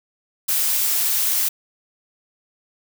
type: noise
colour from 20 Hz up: blue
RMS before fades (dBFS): -20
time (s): 0.48-1.49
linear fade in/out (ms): 10
effects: none